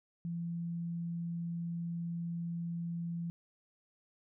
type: tone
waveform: sine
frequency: 169.7 Hz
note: F3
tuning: 49 cents flat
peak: -35 dBFS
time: 0.25-3.3 s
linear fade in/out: 0 ms
effects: none